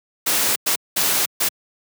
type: noise bursts at uneven times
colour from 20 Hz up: white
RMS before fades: -19 dBFS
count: 4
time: 0.26-0.56 / 0.66-0.76 / 0.96-1.26 / 1.4-1.49 s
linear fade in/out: 10 ms
effects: high-pass 150 Hz 12 dB/octave